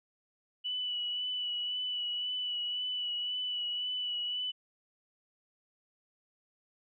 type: tone with vibrato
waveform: sine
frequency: 2960 Hz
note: F#7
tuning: in tune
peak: -32 dBFS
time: 0.64-4.52 s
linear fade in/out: 20 ms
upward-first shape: sine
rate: 1.9 Hz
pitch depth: 21 cents each way
effects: none